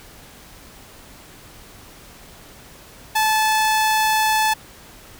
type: tone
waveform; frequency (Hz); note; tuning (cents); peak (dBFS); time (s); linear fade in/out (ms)
sawtooth; 869; A5; -22; -12; 3.15-4.54; 10
effects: pink hiss -44 dBFS RMS until 5.19 s